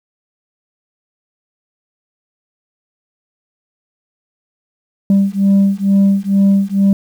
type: beating tone pair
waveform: sine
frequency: 196 / 198.2 Hz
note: G3 / G3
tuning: 0 / +19 cents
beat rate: 2.2 Hz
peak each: -10 dBFS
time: 5.1-6.93 s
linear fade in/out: 2 ms
effects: tanh soft clip ceiling -6 dBFS + 7-bit